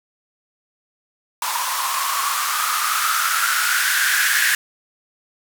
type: noise with band-pass filter sweep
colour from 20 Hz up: violet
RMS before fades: -20 dBFS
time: 1.42-4.55 s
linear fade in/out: 2 ms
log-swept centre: 960 to 1700 Hz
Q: 8.1
effects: none